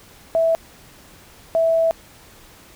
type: tone bursts at uneven times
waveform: sine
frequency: 656 Hz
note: E5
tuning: 9 cents flat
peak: -14 dBFS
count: 2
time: 0.35-0.55 / 1.55-1.91 s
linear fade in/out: 0 ms
effects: pink hiss -47 dBFS RMS until 2.75 s